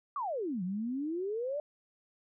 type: exponential two-way sweep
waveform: sine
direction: down then up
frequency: 1204 to 174.61 to 607 Hz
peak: -32 dBFS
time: 0.16-1.6 s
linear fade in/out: 2 ms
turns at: 0.63 s
effects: none